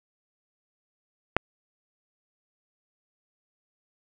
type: click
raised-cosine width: 0.5 ms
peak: -4 dBFS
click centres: 1.366 s
effects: none